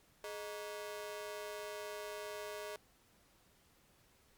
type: ring-modulated tone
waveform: sawtooth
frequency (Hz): 520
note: C5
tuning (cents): -11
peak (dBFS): -36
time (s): 0.24-2.76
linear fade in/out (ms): 2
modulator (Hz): 99
effects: pink hiss -69 dBFS RMS until 4.37 s + Opus 48 kbps